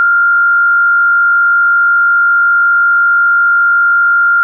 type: tone with frequency modulation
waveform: sine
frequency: 1396.9 Hz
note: F6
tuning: in tune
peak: -6 dBFS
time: 0-4.43 s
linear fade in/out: 0 ms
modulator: 54.6 Hz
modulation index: 0.38
effects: none